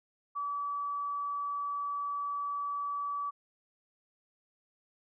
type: tone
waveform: sine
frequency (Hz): 1148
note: D6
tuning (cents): -40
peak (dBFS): -32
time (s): 0.35-3.31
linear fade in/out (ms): 20
effects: none